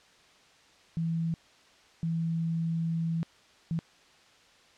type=tone bursts at uneven times; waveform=sine; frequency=164.81 Hz; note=E3; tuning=in tune; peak=-27 dBFS; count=3; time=0.97-1.34 / 2.03-3.23 / 3.71-3.79 s; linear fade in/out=0 ms; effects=white hiss -59 dBFS RMS until 4.77 s + low-pass 5000 Hz 12 dB/octave